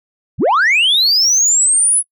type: linear sweep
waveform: sine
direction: up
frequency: 58.4 to 10370 Hz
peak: -7 dBFS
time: 0.38-2.03 s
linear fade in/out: 50 ms
effects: noise-tail reverb RT60 0.1 s tail -26 dB re dry + tanh soft clip ceiling -8 dBFS